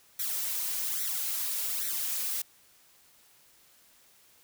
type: noise with flanger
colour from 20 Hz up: blue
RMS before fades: -32 dBFS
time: 0.19-2.42 s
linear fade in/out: 5 ms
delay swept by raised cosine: 0.51 to 4.21 ms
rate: 1.2 Hz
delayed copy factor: +0.85
effects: white hiss -61 dBFS RMS until 4.43 s